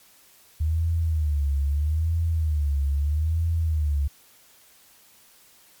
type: tone with vibrato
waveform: sine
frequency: 76.2 Hz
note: D#2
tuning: 36 cents flat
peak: -20 dBFS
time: 0.6-4.08 s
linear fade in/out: 10 ms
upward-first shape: sine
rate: 0.78 Hz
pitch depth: 150 cents each way
effects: white hiss -55 dBFS RMS until 5.8 s + MP3 96 kbps